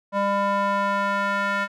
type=tone with band-pass filter sweep; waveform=square; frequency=200 Hz; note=G3; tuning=35 cents sharp; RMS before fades=-23 dBFS; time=0.12-1.68 s; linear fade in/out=50 ms; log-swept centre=840 to 1500 Hz; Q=2.2; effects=none